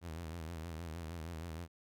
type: tone with vibrato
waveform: sawtooth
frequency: 82.41 Hz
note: E2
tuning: in tune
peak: -38 dBFS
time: 0.01-1.68 s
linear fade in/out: 50 ms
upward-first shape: sine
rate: 6.4 Hz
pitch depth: 98 cents each way
effects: none

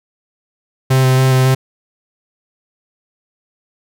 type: tone with vibrato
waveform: 45% pulse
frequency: 130.6 Hz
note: C3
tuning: 3 cents flat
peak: -9 dBFS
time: 0.9-1.55 s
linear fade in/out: 10 ms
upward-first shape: square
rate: 3.6 Hz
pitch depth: 10 cents each way
effects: none

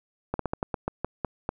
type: slowing click train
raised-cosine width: 1 ms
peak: -13 dBFS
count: 10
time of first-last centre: 0.34-1.491 s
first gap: 53 ms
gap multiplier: 1.21
effects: none

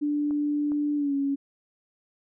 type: tone with pitch glide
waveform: sine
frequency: 293.7 to 278.3 Hz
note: D4 to C#4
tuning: 0 to +7 cents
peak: -23 dBFS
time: 0.01-1.36 s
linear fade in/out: 20 ms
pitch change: -93 cents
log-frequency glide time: 0.96-1.14 s
type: clicks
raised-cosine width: 1 ms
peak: -30 dBFS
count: 2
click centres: 0.309 / 0.719 s
effects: none

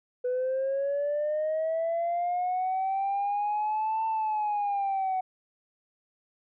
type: linear two-way sweep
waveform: sine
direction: up then down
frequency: 493.9 to 892 to 744 Hz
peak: -24 dBFS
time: 0.24-5.21 s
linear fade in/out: 10 ms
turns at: 4.06 s
effects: tanh soft clip ceiling -23 dBFS

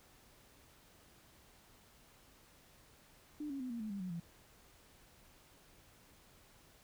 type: tone with pitch steps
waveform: sine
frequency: 298.6 / 275.4 / 254 / 234.3 / 216.1 / 199.29 / 183.81 / 169.53 Hz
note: D4 / C#4 / B3 / A#3 / A3 / G3 / F#3 / E3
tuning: +29 / -11 / +49 / +9 / -31 / +29 / -11 / +49 cents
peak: -39 dBFS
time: 3.4-4.2 s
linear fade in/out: 5 ms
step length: 100 ms
effects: pink hiss -64 dBFS RMS until 6.83 s

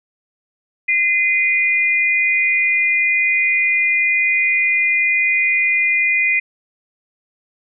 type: tone pair together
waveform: sine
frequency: 2056 / 2445 Hz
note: C7 / D#7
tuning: -31 / -31 cents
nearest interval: minor third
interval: 300 cents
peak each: -16 dBFS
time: 0.88-6.4 s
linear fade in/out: 10 ms
effects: none

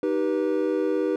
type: chord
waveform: triangle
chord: Eb augmented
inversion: none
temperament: just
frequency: 311.1 / 388.9 / 486.1 Hz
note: Eb4 / G4 / B4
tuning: 0 / -14 / -28 cents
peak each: -24 dBFS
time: 0.03-1.16 s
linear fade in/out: 2 ms
effects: none

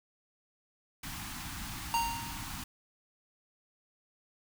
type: band-stop noise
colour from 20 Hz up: pink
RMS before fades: -41 dBFS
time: 1.03-2.64 s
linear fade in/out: 5 ms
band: 310 to 760 Hz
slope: 48 dB/octave
type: tone with exponential decay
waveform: square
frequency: 927 Hz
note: A#5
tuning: 10 cents flat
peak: -26 dBFS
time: 1.94-2.63 s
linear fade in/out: 1 ms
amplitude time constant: 150 ms
effects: none

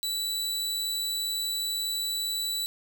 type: tone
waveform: sawtooth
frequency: 3951 Hz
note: B7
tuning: in tune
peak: -25 dBFS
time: 0.03-2.66 s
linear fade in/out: 0 ms
effects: none

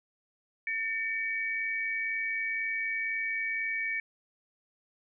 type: tone pair together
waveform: sine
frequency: 1800 / 2271 Hz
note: A6 / C#7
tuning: +39 / +41 cents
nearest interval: major third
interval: 402 cents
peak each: -34 / -31 dBFS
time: 0.67-4 s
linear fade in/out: 2 ms
effects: none

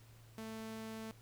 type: tone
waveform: sawtooth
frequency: 221.4 Hz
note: A3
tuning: 11 cents sharp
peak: -40 dBFS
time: 0.38-1.11 s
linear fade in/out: 0 ms
effects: added 113 Hz sine -58 dBFS peak until 1.21 s + pink hiss -65 dBFS RMS until 1.21 s

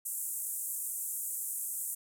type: band-pass noise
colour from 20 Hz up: pink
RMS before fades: -37 dBFS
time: 0.05-1.95 s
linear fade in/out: 10 ms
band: 7700 to 15000 Hz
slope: 48 dB/octave
effects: none

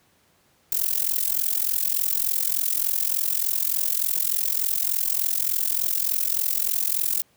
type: noise with amplitude modulation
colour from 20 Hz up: violet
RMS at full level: -20 dBFS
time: 0.72-7.22 s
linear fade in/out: 2 ms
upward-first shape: sine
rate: 43.4 Hz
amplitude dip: 90%
effects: pink hiss -62 dBFS RMS until 7.36 s + high-pass 80 Hz 12 dB/octave

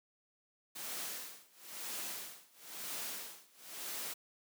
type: noise with tremolo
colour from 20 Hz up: white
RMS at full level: -41 dBFS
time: 0.75-4.14 s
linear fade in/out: 10 ms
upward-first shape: sine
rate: 1 Hz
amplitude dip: 95%
effects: high-pass 200 Hz 12 dB/octave

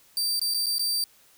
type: tone with dropouts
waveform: sawtooth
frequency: 4669 Hz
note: D8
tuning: 11 cents flat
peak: -21 dBFS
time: 0.17-1.04 s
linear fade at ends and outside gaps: 1 ms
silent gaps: 0.395-0.415 / 0.539-0.545 / 0.66-0.666 / 0.783-0.794 s
effects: white hiss -58 dBFS RMS until 1.37 s

